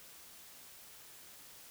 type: silence
effects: white hiss -55 dBFS RMS until 1.7 s